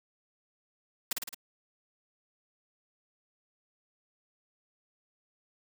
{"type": "noise with echo", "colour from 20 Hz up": "white", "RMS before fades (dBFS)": -30, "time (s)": [1.11, 1.13], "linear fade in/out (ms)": 5, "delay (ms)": 54, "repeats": 4, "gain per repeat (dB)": -3, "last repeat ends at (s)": 1.346, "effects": []}